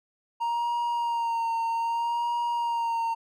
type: tone with vibrato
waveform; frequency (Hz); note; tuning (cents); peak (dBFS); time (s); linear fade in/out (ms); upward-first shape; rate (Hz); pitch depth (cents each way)
triangle; 932.3; A#5; 0; -23; 0.4-3.15; 20; sine; 0.63; 31
effects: none